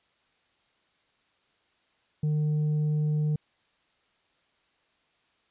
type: tone with tanh clipping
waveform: sine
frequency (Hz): 151.5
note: D#3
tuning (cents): -46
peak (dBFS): -24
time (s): 2.23-3.36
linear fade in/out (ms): 5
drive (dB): 3
effects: white hiss -69 dBFS RMS until 5.5 s + resampled to 8000 Hz